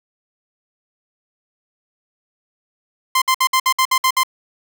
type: tone bursts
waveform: sawtooth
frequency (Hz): 1042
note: C6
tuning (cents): -7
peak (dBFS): -9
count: 9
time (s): 3.15-4.234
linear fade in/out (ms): 5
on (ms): 68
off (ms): 59
effects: none